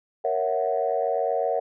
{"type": "chord", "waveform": "sine", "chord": "F# dominant seventh", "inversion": "first", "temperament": "equal", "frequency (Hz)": [466.2, 554.4, 659.3, 740], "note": ["A#4", "C#5", "E5", "F#5"], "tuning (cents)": [0, 0, 0, 0], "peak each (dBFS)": -27, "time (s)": [0.24, 1.6], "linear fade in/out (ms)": 10, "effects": ["tanh soft clip ceiling -12 dBFS"]}